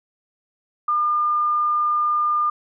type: tone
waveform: sine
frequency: 1206 Hz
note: D6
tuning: 46 cents sharp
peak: -17 dBFS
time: 0.88-2.5 s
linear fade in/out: 5 ms
effects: none